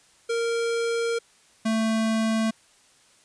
square tone pair in turn, 464 / 222 Hz, A#4 / A3, -8 / +16 cents, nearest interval octave + minor second, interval 1276 cents, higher first, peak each -24 / -22 dBFS, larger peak second, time 0.29-1.19 / 1.65-2.51 s, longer first, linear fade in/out 10 ms, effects white hiss -58 dBFS RMS until 3.24 s + resampled to 22050 Hz

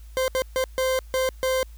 40% pulse tone bursts at uneven times, 520 Hz, C5, 11 cents flat, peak -20 dBFS, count 6, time 0.17-0.28 / 0.35-0.42 / 0.56-0.64 / 0.78-0.99 / 1.14-1.29 / 1.43-1.63 s, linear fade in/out 0 ms, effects added 55 Hz sine -40 dBFS peak until 1.77 s + white hiss -58 dBFS RMS until 1.77 s

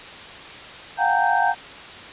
sine tone cluster, 708 / 752 / 807 / 922 / 1562 Hz, F5 / F#5 / G#5 / A#5 / G6, +23 / +28 / -50 / -19 / -7 cents, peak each -23 dBFS, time 0.97-1.55 s, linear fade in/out 50 ms, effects white hiss -38 dBFS RMS until 2.12 s + resampled to 8000 Hz

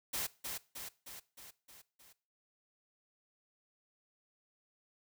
white noise with echo, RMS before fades -37 dBFS, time 0.13-0.27 s, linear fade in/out 10 ms, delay 310 ms, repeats 6, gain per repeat -4 dB, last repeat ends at 2.13 s, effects noise-tail reverb RT60 0.4 s tail -20 dB re dry

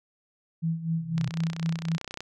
sine tone with tremolo, 164 Hz, E3, 9 cents flat, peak -23 dBFS, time 0.62-1.98 s, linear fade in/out 20 ms, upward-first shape sine, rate 4 Hz, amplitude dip 75%
sine tone with exponential growth, 129.7 Hz, C3, 15 cents flat, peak -26 dBFS, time 0.78-1.29 s, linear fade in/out 5 ms, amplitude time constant 110 ms
click train, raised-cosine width 0.2 ms, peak -19 dBFS, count 33, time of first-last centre 1.18-2.206 s, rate 31.2 Hz
effects none

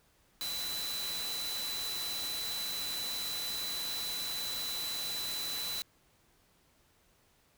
sine tone in noise, 3989 Hz, B7, 17 cents sharp, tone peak -36 dBFS, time 0.41-5.82 s, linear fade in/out 0 ms, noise white, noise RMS -40 dBFS, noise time 0.41-5.82 s, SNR +1 dB, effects pink hiss -68 dBFS RMS until 7.57 s

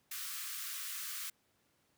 white high-pass noise, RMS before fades -42 dBFS, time 0.11-1.3 s, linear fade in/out 5 ms, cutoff 1100 Hz, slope 96 dB/octave, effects pink hiss -74 dBFS RMS until 1.97 s + high-pass 100 Hz 12 dB/octave

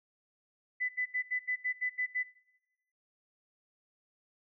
sine tone bursts, 2000 Hz, B6, 21 cents sharp, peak -29 dBFS, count 9, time 0.8-2.236 s, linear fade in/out 20 ms, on 92 ms, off 76 ms, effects noise-tail reverb RT60 1.0 s tail -21 dB re dry

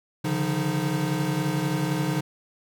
square tone cluster, 139.5 / 150.8 / 174.6 / 310 Hz, C#3 / D3 / F3 / D#4, +11 / +46 / 0 / -6 cents, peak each -30 dBFS, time 0.24-2.21 s, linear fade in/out 10 ms, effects none

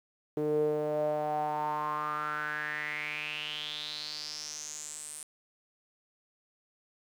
sawtooth tone with band-pass filter sweep, 150.8 Hz, D3, 46 cents sharp, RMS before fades -34 dBFS, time 0.37-5.23 s, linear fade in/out 2 ms, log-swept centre 390 to 9300 Hz, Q 6.9, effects 10-bit

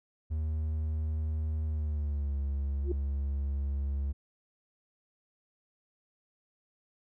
triangle tone with pitch glide, 77.78 to 69.7 Hz, D#2 to C#2, 0 to +10 cents, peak -27 dBFS, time 0.3-4.13 s, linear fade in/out 20 ms, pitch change -190 cents, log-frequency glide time 1.67-2.37 s
sine tone with exponential growth, 353.8 Hz, F4, 23 cents sharp, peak -27 dBFS, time 2.8-2.92 s, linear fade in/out 5 ms, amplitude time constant 24 ms
effects tanh soft clip ceiling -18 dBFS

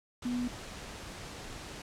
sine tone in noise, 245.2 Hz, B3, 12 cents flat, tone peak -30 dBFS, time 0.25-0.48 s, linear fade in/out 5 ms, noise pink, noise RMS -44 dBFS, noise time 0.22-1.82 s, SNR +11 dB, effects low-pass 8000 Hz 12 dB/octave

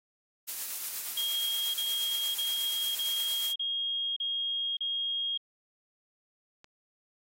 blue noise with tremolo, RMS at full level -34 dBFS, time 0.47-3.53 s, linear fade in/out 20 ms, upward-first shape triangle, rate 8.5 Hz, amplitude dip 40%
sine tone bursts, 3256 Hz, G#7, 35 cents flat, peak -29 dBFS, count 7, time 1.17-5.376 s, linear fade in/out 5 ms, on 570 ms, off 36 ms
click, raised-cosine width 0.2 ms, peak -34 dBFS, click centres 6.644 s
effects AAC 48 kbps

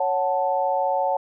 sine chord, F# minor, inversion second, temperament equal, 554.4 / 740 / 880 Hz, C#5 / F#5 / A5, 0 / 0 / 0 cents, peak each -24 dBFS, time 0-1.17 s, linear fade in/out 5 ms, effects none

